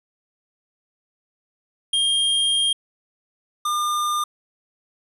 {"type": "tone pair in turn", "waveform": "square", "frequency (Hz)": [3218, 1205.4], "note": ["G7", "D6"], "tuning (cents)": [45, 45], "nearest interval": "octave + perfect fourth", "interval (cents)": 1700, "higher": "first", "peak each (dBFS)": [-18, -21], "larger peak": "first", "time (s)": [[1.93, 2.73], [3.65, 4.24]], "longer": "first", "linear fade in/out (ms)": 5, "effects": ["resampled to 32000 Hz", "9-bit"]}